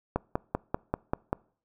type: click train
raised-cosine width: 1 ms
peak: -12 dBFS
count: 7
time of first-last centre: 0.16-1.33 s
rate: 5.13 Hz
effects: noise-tail reverb RT60 0.5 s tail -25 dB re dry